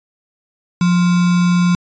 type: tone with sample-and-hold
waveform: sine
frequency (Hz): 176.7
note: F3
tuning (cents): +21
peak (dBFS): -10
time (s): 0.81-1.75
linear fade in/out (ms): 2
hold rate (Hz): 1225
effects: resampled to 16000 Hz